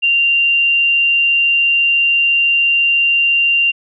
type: tone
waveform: sine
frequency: 2777 Hz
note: F7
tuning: 10 cents flat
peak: -10 dBFS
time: 0.02-3.72 s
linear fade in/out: 20 ms
effects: none